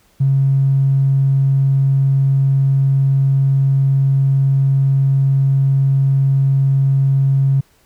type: tone with tanh clipping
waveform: triangle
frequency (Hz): 136.3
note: C#3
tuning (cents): -29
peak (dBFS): -10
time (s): 0.2-7.61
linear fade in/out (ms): 10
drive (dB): 2
effects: pink hiss -55 dBFS RMS until 7.85 s